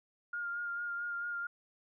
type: tone with vibrato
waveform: sine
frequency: 1410 Hz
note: F6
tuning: 16 cents sharp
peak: -35 dBFS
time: 0.33-1.47 s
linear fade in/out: 5 ms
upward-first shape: sine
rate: 4.5 Hz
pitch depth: 21 cents each way
effects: none